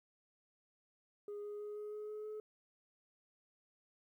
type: tone with pitch steps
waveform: sine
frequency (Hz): 412.1 / 414.7 / 417.4 / 420 / 422.7 / 425.4 / 428.1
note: G#4 / G#4 / G#4 / G#4 / G#4 / G#4 / A4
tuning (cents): -13 / -3 / +9 / +19 / +31 / +42 / -47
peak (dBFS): -40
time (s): 1.28-2.4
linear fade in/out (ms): 2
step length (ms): 160
effects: tanh soft clip ceiling -41 dBFS + 13-bit